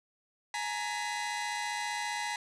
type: tone cluster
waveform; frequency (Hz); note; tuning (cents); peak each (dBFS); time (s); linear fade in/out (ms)
sawtooth; 839 / 934 / 2008; G#5 / A#5 / B6; +17 / +3 / +28; -33 / -34 / -34; 0.54-2.36; 2
effects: resampled to 22050 Hz + 9-bit